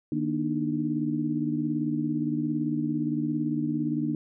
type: tone cluster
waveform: sine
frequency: 152.8 / 237.5 / 298.8 / 316.4 Hz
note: D#3 / A#3 / D4 / D#4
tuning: -31 / +33 / +30 / +29 cents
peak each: -32 / -30 / -28 / -36 dBFS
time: 0.12-4.15 s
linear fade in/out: 2 ms
effects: none